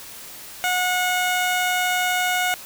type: tone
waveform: 15% pulse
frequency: 728 Hz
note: F#5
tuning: 28 cents flat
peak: -13 dBFS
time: 0.64-2.54 s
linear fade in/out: 0 ms
effects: white hiss -39 dBFS RMS until 2.65 s